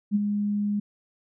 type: tone with ADSR envelope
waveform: sine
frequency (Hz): 205.9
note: G#3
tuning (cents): -15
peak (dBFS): -17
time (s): 0.11-0.8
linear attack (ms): 42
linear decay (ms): 27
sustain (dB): -6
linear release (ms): 8
effects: none